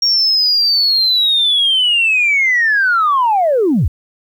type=linear sweep; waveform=sine; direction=down; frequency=5588 to 51.91 Hz; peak=-9 dBFS; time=0.02-3.88 s; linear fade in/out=5 ms; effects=tanh soft clip ceiling -6 dBFS + 8-bit